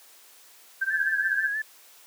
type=tone with tremolo; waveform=sine; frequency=1568 Hz; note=G6; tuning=in tune; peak=-21 dBFS; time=0.81-1.48 s; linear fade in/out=10 ms; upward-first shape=sine; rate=16 Hz; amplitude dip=90%
type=tone with vibrato; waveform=sine; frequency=1700 Hz; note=G#6; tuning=40 cents sharp; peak=-26 dBFS; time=0.9-1.62 s; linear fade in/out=5 ms; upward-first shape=sine; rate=6.2 Hz; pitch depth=58 cents each way
effects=white hiss -53 dBFS RMS until 2.06 s + high-pass 400 Hz 12 dB/octave